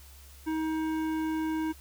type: tone with hard clipping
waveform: sine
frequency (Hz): 316.3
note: D#4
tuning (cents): +29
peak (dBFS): -30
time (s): 0.46-1.73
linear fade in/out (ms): 20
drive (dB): 13
effects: added 68 Hz sine -50 dBFS peak until 1.8 s + white hiss -55 dBFS RMS until 1.8 s